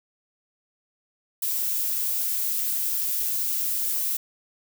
violet noise, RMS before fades -26 dBFS, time 1.42-4.17 s, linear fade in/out 5 ms, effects none

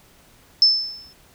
sine tone with exponential decay, 5270 Hz, E8, 1 cent flat, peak -8 dBFS, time 0.62-1.13 s, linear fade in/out 1 ms, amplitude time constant 110 ms, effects pink hiss -53 dBFS RMS until 1.34 s

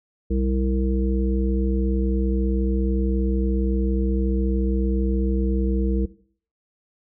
harmonic tone with a mistuned harmonic, 65.5 Hz, C2, 2 cents sharp, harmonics 1 / 3 / 5 / 7, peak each -21 / -26 / -28 / -29 dBFS, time 0.3-6.06 s, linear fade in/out 10 ms, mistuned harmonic 1, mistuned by -97 cents, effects noise-tail reverb RT60 0.5 s tail -17 dB re dry

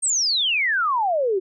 sine exponential sweep, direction down, 8700 to 360 Hz, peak -18 dBFS, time 0.02-1.4 s, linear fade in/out 20 ms, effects none

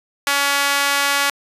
sawtooth tone with high-pass filter, 282 Hz, C#4, 30 cents sharp, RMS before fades -18 dBFS, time 0.27-1.3 s, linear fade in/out 0 ms, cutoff 1300 Hz, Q 0.99, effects resampled to 32000 Hz

